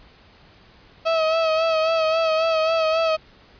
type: tone with vibrato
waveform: 35% pulse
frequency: 644 Hz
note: E5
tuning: 41 cents flat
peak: -16 dBFS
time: 1.05-3.17 s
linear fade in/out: 20 ms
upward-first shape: sine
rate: 3.7 Hz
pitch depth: 38 cents each way
effects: pink hiss -51 dBFS RMS until 3.59 s + resampled to 11025 Hz